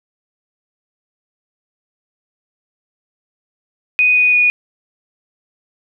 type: tone with pitch steps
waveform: sine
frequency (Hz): 2489 / 2475 / 2460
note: D#7 / D#7 / D#7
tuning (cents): 0 / -10 / -20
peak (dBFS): -9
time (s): 3.99-4.5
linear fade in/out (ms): 0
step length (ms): 170
effects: none